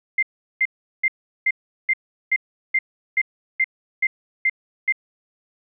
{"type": "tone bursts", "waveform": "sine", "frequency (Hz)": 2093, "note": "C7", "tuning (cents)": 0, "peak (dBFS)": -15, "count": 12, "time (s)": [0.18, 4.924], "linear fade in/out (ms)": 5, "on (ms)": 47, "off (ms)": 380, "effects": []}